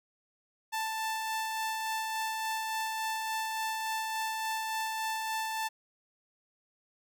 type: tone with tremolo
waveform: sawtooth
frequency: 883 Hz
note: A5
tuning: 6 cents sharp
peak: -27 dBFS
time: 0.72-5.69 s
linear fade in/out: 20 ms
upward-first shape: sine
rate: 3.5 Hz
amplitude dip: 25%
effects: none